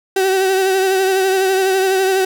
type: tone with vibrato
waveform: 35% pulse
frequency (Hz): 381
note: G4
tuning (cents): -49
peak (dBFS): -11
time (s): 0.16-2.25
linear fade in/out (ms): 5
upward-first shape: triangle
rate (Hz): 12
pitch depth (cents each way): 43
effects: none